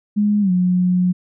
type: tone with pitch glide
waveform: sine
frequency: 207.7 to 180.81 Hz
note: G#3 to F#3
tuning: 0 to -40 cents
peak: -13 dBFS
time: 0.16-1.13 s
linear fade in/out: 20 ms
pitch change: -240 cents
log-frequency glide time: 0.41-0.51 s
effects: none